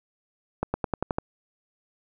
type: accelerating click train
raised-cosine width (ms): 1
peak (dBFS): -11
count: 7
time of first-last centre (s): 0.63-1.185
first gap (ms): 110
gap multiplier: 0.93
effects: none